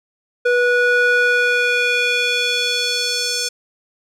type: tone with band-pass filter sweep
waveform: square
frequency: 488.2 Hz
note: B4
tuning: 20 cents flat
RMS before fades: -17 dBFS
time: 0.45-3.49 s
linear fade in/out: 10 ms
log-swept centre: 1000 to 5800 Hz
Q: 1.9
effects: none

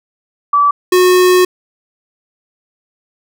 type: tone pair in turn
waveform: sine / square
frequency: 1154 / 364.4 Hz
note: D6 / F#4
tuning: -31 / -26 cents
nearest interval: octave + minor sixth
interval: 1995 cents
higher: first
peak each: -7 dBFS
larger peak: neither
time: 0.53-0.71 / 0.92-1.45 s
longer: second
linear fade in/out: 5 ms
effects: none

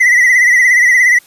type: tone with vibrato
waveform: triangle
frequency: 1975.5 Hz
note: B6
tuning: in tune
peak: -4 dBFS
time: 0-1.19 s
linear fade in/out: 10 ms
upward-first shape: sine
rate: 17 Hz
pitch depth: 69 cents each way
effects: white hiss -45 dBFS RMS until 1.26 s + resampled to 32000 Hz

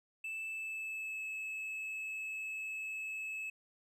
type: tone with pitch glide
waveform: triangle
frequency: 2637 to 2596 Hz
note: E7 to E7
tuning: 0 to -27 cents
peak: -37 dBFS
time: 0.24-3.5 s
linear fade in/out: 5 ms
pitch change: -27 cents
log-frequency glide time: 0.47-1.24 s
effects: none

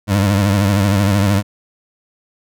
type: tone with vibrato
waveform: 25% pulse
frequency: 99.8 Hz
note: G2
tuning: 32 cents sharp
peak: -8 dBFS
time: 0.07-1.43 s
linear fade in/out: 50 ms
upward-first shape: triangle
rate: 13 Hz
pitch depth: 100 cents each way
effects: none

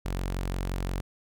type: tone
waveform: sawtooth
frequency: 45.7 Hz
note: F#1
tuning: 21 cents flat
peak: -25 dBFS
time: 0.05-1.01 s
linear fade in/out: 10 ms
effects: none

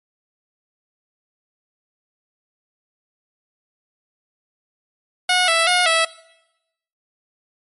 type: tone with pitch steps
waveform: 10% pulse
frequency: 727 / 661 / 719 / 655 Hz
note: F#5 / E5 / F#5 / E5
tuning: -31 / +5 / -50 / -11 cents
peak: -6 dBFS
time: 5.29-6.05 s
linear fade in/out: 5 ms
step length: 190 ms
effects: noise-tail reverb RT60 0.9 s tail -20 dB re dry + MP3 48 kbps

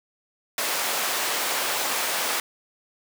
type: high-pass noise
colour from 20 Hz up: pink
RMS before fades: -26 dBFS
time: 0.58-2.4 s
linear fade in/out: 2 ms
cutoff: 620 Hz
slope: 12 dB/octave
effects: none

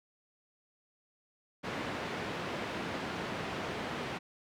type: band-pass noise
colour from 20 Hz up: pink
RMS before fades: -38 dBFS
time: 1.63-4.19 s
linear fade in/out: 20 ms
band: 150 to 2800 Hz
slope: 12 dB/octave
effects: none

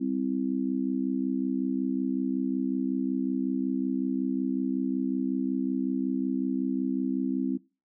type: harmonic tone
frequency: 65.41 Hz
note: C2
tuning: in tune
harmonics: 3 / 4 / 5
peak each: -33 / -27 / -33 dBFS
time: 0-7.58 s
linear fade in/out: 20 ms
effects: noise-tail reverb RT60 0.3 s tail -20 dB re dry

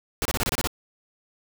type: noise bursts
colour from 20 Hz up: pink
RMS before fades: -25 dBFS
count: 8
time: 0.22-0.673 s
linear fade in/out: 0 ms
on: 33 ms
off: 27 ms
effects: none

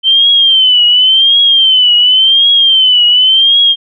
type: tone with vibrato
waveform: sine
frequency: 3100 Hz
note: G7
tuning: 20 cents flat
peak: -4 dBFS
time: 0.03-3.76 s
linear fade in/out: 50 ms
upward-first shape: triangle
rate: 0.91 Hz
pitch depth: 120 cents each way
effects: none

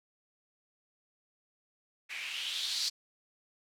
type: noise with low-pass filter sweep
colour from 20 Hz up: violet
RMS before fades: -36 dBFS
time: 2.09-2.9 s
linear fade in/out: 20 ms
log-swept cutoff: 2200 to 4800 Hz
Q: 4.1
effects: none

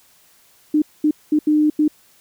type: tone bursts at uneven times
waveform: sine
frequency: 302.9 Hz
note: D#4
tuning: 46 cents flat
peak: -12 dBFS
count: 5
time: 0.74-0.82 / 1.04-1.11 / 1.32-1.39 / 1.47-1.7 / 1.79-1.88 s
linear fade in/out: 5 ms
effects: white hiss -54 dBFS RMS until 2.2 s

